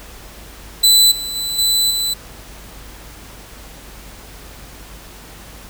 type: tone with level steps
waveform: sawtooth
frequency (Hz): 3996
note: B7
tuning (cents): +20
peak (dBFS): -5 / -20 / -17 / -10 / -14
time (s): 0.83-2.14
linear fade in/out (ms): 10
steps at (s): 1.11 / 1.35 / 1.58 / 1.9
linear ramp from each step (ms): 10
effects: added 50 Hz sine -39 dBFS peak until 5.69 s + pink hiss -39 dBFS RMS until 5.69 s